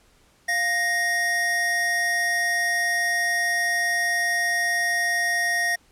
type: tone pair together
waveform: square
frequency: 698.5 / 1864.8 Hz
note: F5 / A#6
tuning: 0 / 0 cents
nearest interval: octave + perfect fourth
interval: 1700 cents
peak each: -30 / -22 dBFS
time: 0.48-5.76 s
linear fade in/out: 10 ms
effects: pink hiss -59 dBFS RMS until 5.91 s + low-pass 11000 Hz 12 dB/octave